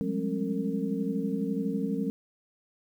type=tone cluster; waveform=sine; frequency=176.5 / 198.3 / 210.3 / 270.2 / 455.5 Hz; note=F3 / G3 / G#3 / C#4 / A#4; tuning=+19 / +20 / +22 / -44 / -40 cents; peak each=-35 / -33 / -33 / -32 / -36 dBFS; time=0.01-2.1 s; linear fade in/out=0 ms; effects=10-bit